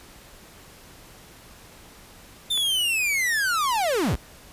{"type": "linear sweep", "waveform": "45% pulse", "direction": "down", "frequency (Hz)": [3605, 32.7], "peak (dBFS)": -21, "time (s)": [2.5, 4.16], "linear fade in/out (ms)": 10}
{"type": "click", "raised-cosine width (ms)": 0.3, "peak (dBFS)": -20, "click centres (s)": 2.576}
{"effects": ["pink hiss -48 dBFS RMS until 4.52 s", "resampled to 32000 Hz"]}